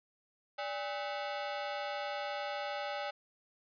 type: ring-modulated tone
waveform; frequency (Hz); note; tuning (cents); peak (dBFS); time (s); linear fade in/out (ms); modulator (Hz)
sawtooth; 698.5; F5; 0; -29; 0.58-3.11; 10; 116
effects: resampled to 11025 Hz